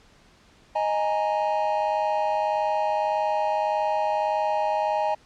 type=chord; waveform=triangle; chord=D# suspended fourth; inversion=none; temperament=equal; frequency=622.3 / 830.6 / 932.3 Hz; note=D#5 / G#5 / A#5; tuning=0 / 0 / 0 cents; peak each=-24 / -23 / -27 dBFS; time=0.75-5.15 s; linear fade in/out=10 ms; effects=pink hiss -56 dBFS RMS until 5.25 s + low-pass 6000 Hz 12 dB/octave